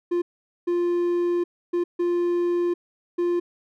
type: tone bursts at uneven times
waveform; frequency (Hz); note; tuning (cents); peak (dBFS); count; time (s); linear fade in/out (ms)
triangle; 349.2; F4; 0; -18; 5; 0.11-0.22 / 0.67-1.44 / 1.73-1.84 / 1.99-2.74 / 3.18-3.4; 10
effects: none